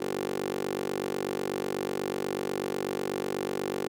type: tone with high-pass filter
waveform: 15% pulse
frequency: 48.13 Hz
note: G1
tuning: 31 cents flat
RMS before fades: -32 dBFS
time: 0-3.88 s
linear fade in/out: 10 ms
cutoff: 340 Hz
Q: 6.9
effects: none